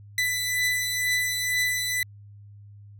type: beating tone pair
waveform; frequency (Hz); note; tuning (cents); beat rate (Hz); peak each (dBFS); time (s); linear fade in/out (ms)
sawtooth; 1992 / 1994.1; B6 / B6; +14 / +16; 2.1; -21 / -27; 0.18-2.03; 2
effects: added 102 Hz sine -44 dBFS peak until 2.99 s